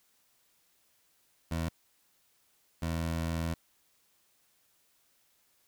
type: tone bursts at uneven times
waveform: 20% pulse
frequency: 82.41 Hz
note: E2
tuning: in tune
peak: -26 dBFS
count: 2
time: 1.51-1.69 / 2.82-3.54 s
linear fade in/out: 5 ms
effects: white hiss -70 dBFS RMS until 5.67 s

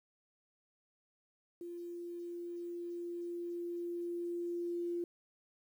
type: tone with level ramp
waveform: sine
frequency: 346.2 Hz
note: F4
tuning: 15 cents flat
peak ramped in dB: -42 to -34 dBFS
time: 1.61-5.04 s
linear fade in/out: 2 ms
effects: 11-bit

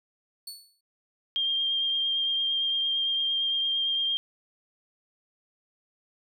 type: tone with exponential decay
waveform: sawtooth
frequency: 4435 Hz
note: C#8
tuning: in tune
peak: -32 dBFS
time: 0.47-0.81 s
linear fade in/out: 5 ms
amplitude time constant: 72 ms
type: tone with vibrato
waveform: sine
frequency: 3200 Hz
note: G7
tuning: 35 cents sharp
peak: -24 dBFS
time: 1.36-4.17 s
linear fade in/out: 0 ms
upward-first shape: triangle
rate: 8.8 Hz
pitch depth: 18 cents each way
effects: none

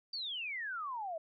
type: exponential sweep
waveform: sine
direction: down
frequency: 4699 to 624 Hz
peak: -37 dBFS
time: 0.13-1.18 s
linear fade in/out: 5 ms
effects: none

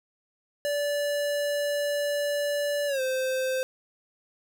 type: tone with pitch glide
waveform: square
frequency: 580 to 519.7 Hz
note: D5 to C5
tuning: -22 to -12 cents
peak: -26 dBFS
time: 0.65-3.63 s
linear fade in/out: 0 ms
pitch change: -190 cents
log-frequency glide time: 2.87-3.01 s
effects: none

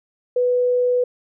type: tone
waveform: sine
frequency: 494.5 Hz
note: B4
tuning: 2 cents sharp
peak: -15 dBFS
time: 0.36-1.04 s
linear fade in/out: 5 ms
effects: none

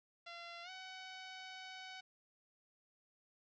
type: tone with pitch glide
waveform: 10% pulse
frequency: 685 to 751.3 Hz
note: F5 to F#5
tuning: -34 to +26 cents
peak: -40 dBFS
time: 0.26-2.01 s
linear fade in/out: 10 ms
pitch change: +160 cents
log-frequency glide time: 0.63-0.7 s
effects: resampled to 16000 Hz + 12-bit

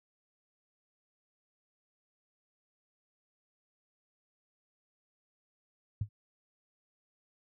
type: tone with exponential decay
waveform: sine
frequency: 104.7 Hz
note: G#2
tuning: 15 cents sharp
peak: -26 dBFS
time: 6.01-6.09 s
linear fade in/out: 5 ms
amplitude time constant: 17 ms
effects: none

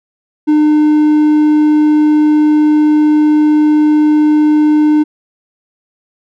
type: tone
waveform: triangle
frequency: 302.6 Hz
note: D#4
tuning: 48 cents flat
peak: -4 dBFS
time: 0.47-5.04 s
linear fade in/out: 20 ms
effects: none

